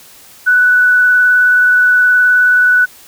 sine tone with vibrato, 1485 Hz, F#6, 6 cents sharp, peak -6 dBFS, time 0.46-2.86 s, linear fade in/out 20 ms, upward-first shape triangle, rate 19 Hz, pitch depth 15 cents each way, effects white hiss -40 dBFS RMS until 3.07 s

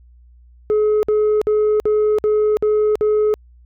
sine tone bursts, 425.1 Hz, G#4, 40 cents sharp, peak -10 dBFS, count 7, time 0.7-3.34 s, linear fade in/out 0 ms, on 330 ms, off 55 ms, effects tanh soft clip ceiling -12 dBFS + added 60 Hz sine -44 dBFS peak until 3.65 s

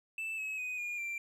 triangle tone with pitch steps, 2643 / 2569 / 2498 / 2428 / 2360 Hz, E7 / E7 / D#7 / D#7 / D7, +4 / -45 / +6 / -43 / +8 cents, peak -34 dBFS, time 0.18-1.18 s, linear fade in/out 2 ms, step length 200 ms, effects none

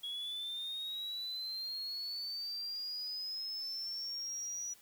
sine linear sweep, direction up, 3322 to 5860 Hz, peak -36 dBFS, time 0.03-4.74 s, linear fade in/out 10 ms, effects tanh soft clip ceiling -36 dBFS + white hiss -62 dBFS RMS until 4.81 s

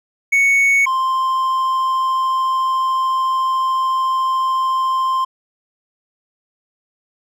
triangle tone pair in turn, 2220 / 1047.7 Hz, C#7 / C6, +2 / +2 cents, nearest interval octave + minor second, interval 1300 cents, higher first, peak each -9 / -13 dBFS, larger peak first, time 0.32-0.86 / 0.86-5.25 s, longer second, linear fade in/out 10 ms, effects none

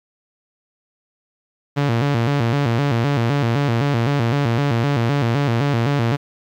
sawtooth tone with vibrato, 128.8 Hz, C3, 27 cents flat, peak -12 dBFS, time 1.76-6.17 s, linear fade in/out 20 ms, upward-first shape square, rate 3.9 Hz, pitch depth 180 cents each way, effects low-pass 4000 Hz 12 dB/octave + 9-bit

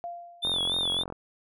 sine tone with exponential decay, 693 Hz, F5, 14 cents flat, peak -31 dBFS, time 0.04-0.78 s, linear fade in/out 0 ms, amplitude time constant 160 ms
triangle tone with vibrato, 3503 Hz, A7, 8 cents flat, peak -24 dBFS, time 0.42-1.04 s, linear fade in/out 20 ms, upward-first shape sine, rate 3.5 Hz, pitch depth 87 cents each way
click train, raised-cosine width 1 ms, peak -22 dBFS, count 31, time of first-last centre 0.45-1.124 s, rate 44.5 Hz
effects none

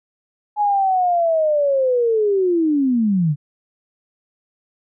sine linear sweep, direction down, 844 to 138.7 Hz, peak -14 dBFS, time 0.56-3.36 s, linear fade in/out 50 ms, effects none

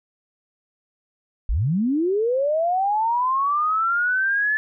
sine linear sweep, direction up, 37.99 to 1742 Hz, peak -18 dBFS, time 1.49-4.57 s, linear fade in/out 0 ms, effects none

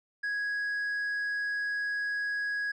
sine tone with tanh clipping, 1661.2 Hz, G#6, in tune, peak -30 dBFS, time 0.23-2.72 s, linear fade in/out 10 ms, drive 3 dB, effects none

